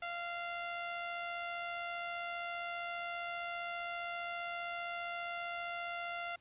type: tone with amplitude modulation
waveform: 15% pulse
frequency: 692 Hz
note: F5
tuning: 16 cents flat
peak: -31 dBFS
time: 0.02-6.36 s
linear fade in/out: 5 ms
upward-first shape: sine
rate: 75.1 Hz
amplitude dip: 25%
effects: pink hiss -69 dBFS RMS until 6.4 s + resampled to 8000 Hz